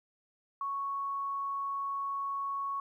sine tone, 1108.7 Hz, C#6, in tune, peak -32 dBFS, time 0.61-2.8 s, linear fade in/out 2 ms, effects 12-bit

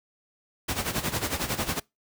pink noise with tremolo, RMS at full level -26 dBFS, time 0.68-1.8 s, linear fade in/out 10 ms, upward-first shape sine, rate 11 Hz, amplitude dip 75%, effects noise-tail reverb RT60 0.2 s tail -24 dB re dry + high-pass 60 Hz 12 dB/octave

